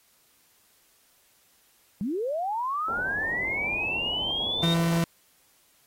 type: linear sweep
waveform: sine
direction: up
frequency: 180.1 to 3729 Hz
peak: -26 dBFS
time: 2.01-4.74 s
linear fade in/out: 0 ms
type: low-pass noise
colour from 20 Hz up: white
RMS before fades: -38 dBFS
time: 2.88-4.99 s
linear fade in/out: 2 ms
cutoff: 1000 Hz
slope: 96 dB/octave
type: tone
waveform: 40% pulse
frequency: 167.6 Hz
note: E3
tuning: 29 cents sharp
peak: -21 dBFS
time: 4.63-5.04 s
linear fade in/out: 2 ms
effects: white hiss -63 dBFS RMS until 5.86 s + AAC 48 kbps